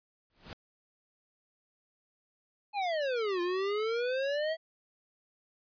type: noise with exponential growth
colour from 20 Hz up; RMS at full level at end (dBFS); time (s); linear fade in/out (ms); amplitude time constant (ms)
pink; -40; 0.3-0.53; 0; 48
type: exponential two-way sweep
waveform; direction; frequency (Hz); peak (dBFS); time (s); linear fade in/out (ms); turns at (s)
square; down then up; 852 to 345.6 to 655; -30; 2.73-4.57; 50; 3.41
effects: resampled to 11025 Hz